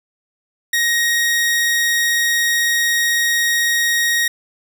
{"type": "tone", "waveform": "sawtooth", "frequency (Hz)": 1878, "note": "A#6", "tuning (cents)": 12, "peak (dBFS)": -11, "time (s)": [0.73, 4.28], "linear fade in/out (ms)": 5, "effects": []}